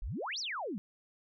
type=exponential two-way sweep; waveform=sine; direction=up then down; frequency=33.06 to 6080 to 176 Hz; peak=-35 dBFS; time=0.02-0.78 s; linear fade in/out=0 ms; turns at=0.39 s; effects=none